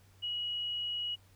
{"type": "tone", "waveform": "sine", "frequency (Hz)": 2910, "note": "F#7", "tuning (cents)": -29, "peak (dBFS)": -33, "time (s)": [0.22, 1.16], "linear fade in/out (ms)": 20, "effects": ["added 96 Hz sine -60 dBFS peak until 1.35 s", "pink hiss -66 dBFS RMS until 1.35 s"]}